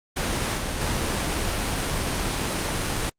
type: noise with level steps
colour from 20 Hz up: pink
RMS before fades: -25 / -28 / -25 dBFS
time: 0.16-3.1 s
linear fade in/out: 10 ms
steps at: 0.57 / 0.81 s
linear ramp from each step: 2 ms
effects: low-pass 10000 Hz 12 dB/octave + Opus 32 kbps